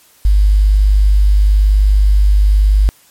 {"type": "tone with quantisation", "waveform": "sine", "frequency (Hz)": 50.5, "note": "G#1", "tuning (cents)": -48, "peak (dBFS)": -6, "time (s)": [0.25, 2.89], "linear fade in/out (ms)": 0, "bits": 6, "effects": ["white hiss -48 dBFS RMS until 3.1 s", "MP3 64 kbps"]}